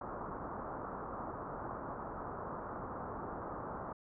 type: low-pass noise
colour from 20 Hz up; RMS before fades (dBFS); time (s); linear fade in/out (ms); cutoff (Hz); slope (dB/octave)
white; -43; 0.01-3.93; 5; 1300; 48
effects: none